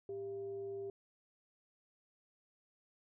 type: tone with frequency modulation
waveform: sine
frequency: 395.1 Hz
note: G4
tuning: 14 cents sharp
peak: -40 dBFS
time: 0.09-0.9 s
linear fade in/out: 2 ms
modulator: 287 Hz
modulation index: 0.27
effects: none